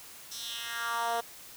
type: tone with high-pass filter sweep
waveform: 10% pulse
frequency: 233.1 Hz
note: A#3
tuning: in tune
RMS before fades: -34 dBFS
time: 0.31-1.21 s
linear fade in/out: 10 ms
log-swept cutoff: 5300 to 560 Hz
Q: 2.4
effects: white hiss -49 dBFS RMS until 1.56 s